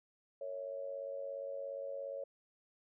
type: tone with amplitude modulation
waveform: sine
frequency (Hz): 554.4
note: C#5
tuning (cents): 0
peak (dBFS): -36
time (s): 0.41-2.24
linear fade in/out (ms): 5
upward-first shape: sine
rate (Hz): 97.2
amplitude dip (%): 75
effects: none